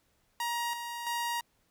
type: tone with tremolo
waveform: sawtooth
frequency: 945 Hz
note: A#5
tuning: 23 cents sharp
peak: -27 dBFS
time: 0.4-1.41 s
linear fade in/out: 2 ms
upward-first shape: square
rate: 1.5 Hz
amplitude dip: 50%
effects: pink hiss -72 dBFS RMS until 1.7 s